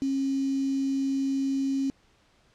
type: tone with quantisation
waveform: sine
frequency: 271.3 Hz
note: C#4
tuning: 37 cents flat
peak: -24 dBFS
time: 0.02-1.9 s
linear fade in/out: 0 ms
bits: 7
effects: pink hiss -63 dBFS RMS until 2.54 s + low-pass 6000 Hz 12 dB/octave